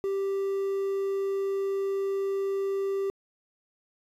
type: tone with quantisation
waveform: triangle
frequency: 392 Hz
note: G4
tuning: in tune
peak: -24 dBFS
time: 0.04-3.1 s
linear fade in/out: 0 ms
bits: 9
effects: resampled to 32000 Hz